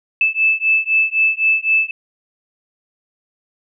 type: beating tone pair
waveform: sine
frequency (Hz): 2624 / 2627.9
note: E7 / E7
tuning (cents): -9 / -6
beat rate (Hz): 3.9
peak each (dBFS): -16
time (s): 0.21-1.91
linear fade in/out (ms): 2
effects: none